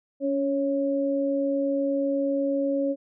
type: tone pair together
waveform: sine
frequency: 280 / 551.8 Hz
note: C#4 / C#5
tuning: +18 / -8 cents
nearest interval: octave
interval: 1174 cents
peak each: -25 dBFS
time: 0.2-2.96 s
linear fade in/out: 50 ms
effects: none